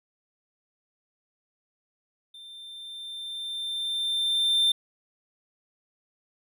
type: tone with level ramp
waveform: triangle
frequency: 3578 Hz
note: A7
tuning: 28 cents sharp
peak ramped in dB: -42 to -17 dBFS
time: 2.34-4.72 s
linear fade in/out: 5 ms
effects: none